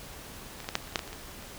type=clicks; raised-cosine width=0.2 ms; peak=-23 / -29 / -15 / -8 / -30 / -30 / -29 / -8 / -16 / -27 / -23 / -30 dBFS; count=12; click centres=0.603 / 0.644 / 0.689 / 0.754 / 0.825 / 0.874 / 0.925 / 0.958 / 0.992 / 1.077 / 1.13 / 1.425 s; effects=pink hiss -45 dBFS RMS until 1.58 s